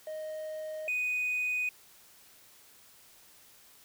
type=tone pair in turn; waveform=triangle; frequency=622.3 / 2489 Hz; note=D#5 / D#7; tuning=0 / 0 cents; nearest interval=2 octaves; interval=2400 cents; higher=second; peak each=-34 / -26 dBFS; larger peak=second; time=0.07-0.88 / 0.88-1.69 s; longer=neither; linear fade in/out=2 ms; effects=tanh soft clip ceiling -24 dBFS + white hiss -58 dBFS RMS until 3.84 s